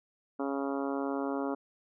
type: harmonic tone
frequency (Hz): 138.5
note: C#3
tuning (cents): -1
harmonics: 2 / 3 / 4 / 5 / 6 / 7 / 8 / 9 / 10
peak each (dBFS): -33 / -37 / -39 / -41 / -43 / -44 / -45 / -46 / -47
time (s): 0.39-1.55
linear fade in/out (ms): 10
effects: none